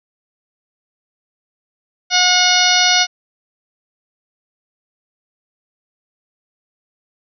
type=harmonic tone; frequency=725 Hz; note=F#5; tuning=35 cents flat; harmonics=1 / 2 / 3 / 4 / 5 / 6 / 7 / 8; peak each=-19 / -19 / -19 / -19 / -19 / -19 / -19 / -19 dBFS; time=2.1-3.07 s; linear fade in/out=50 ms; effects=none